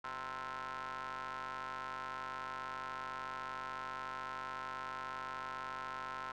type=ring-modulated tone; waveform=sawtooth; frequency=133.9 Hz; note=C3; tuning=40 cents sharp; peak=-34 dBFS; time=0.04-6.32 s; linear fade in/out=5 ms; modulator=1180 Hz; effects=low-pass 5000 Hz 12 dB/octave